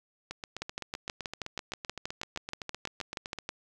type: two click trains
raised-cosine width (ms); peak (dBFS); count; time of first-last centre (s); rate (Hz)
0.2; -20 / -17; 25 / 19; 0.31-3.387 / 0.62-3.491; 7.8 / 6.27
effects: none